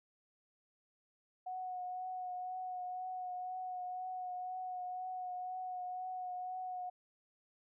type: tone with vibrato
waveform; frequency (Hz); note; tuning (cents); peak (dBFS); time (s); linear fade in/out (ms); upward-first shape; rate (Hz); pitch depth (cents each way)
sine; 734; F#5; -14; -39; 1.46-6.9; 10; triangle; 2; 23
effects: none